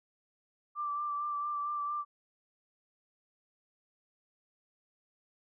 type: tone with vibrato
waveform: sine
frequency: 1174.7 Hz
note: D6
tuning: in tune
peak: -32 dBFS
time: 0.75-2.05 s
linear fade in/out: 50 ms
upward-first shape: sine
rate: 4.4 Hz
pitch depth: 22 cents each way
effects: none